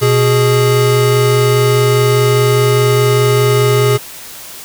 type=tone pair together; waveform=square; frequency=123.47 / 415.3 Hz; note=B2 / G#4; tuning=0 / 0 cents; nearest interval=octave + major sixth; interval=2100 cents; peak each=-12 dBFS; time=0.01-3.98 s; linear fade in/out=20 ms; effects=white hiss -31 dBFS RMS until 4.64 s